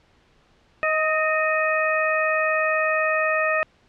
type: harmonic tone with a mistuned harmonic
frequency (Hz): 628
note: D#5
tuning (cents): +16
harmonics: 1 / 2 / 3 / 4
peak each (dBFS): -23 / -25 / -24 / -26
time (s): 0.83-3.63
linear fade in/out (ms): 0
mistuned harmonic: 3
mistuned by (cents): -37
effects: pink hiss -59 dBFS RMS until 3.88 s + low-pass 4000 Hz 12 dB/octave